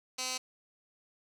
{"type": "tone with band-pass filter", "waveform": "15% pulse", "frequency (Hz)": 256.2, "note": "C4", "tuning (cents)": -36, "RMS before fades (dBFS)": -36, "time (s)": [0.18, 0.38], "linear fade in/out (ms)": 10, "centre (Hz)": 5600, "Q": 1.4, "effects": []}